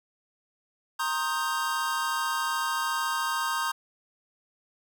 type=chord; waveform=square; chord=C minor seventh; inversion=third; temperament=equal with one note detuned; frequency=932.3 / 1066 / 1244.5 / 1568 Hz; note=Bb5 / C6 / Eb6 / G6; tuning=0 / +32 / 0 / 0 cents; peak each=-33 dBFS; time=0.99-3.72 s; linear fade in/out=10 ms; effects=none